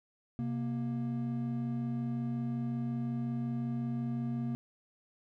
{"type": "tone pair together", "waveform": "triangle", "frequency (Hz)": [130, 235.5], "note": ["C3", "A#3"], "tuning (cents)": [-11, 18], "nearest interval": "minor seventh", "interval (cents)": 1029, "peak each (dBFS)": [-34, -32], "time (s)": [0.39, 4.55], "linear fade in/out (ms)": 0, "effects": []}